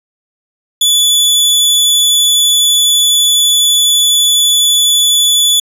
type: tone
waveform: sawtooth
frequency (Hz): 3452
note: A7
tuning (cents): -34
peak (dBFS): -4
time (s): 0.81-5.6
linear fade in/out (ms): 5
effects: resampled to 32000 Hz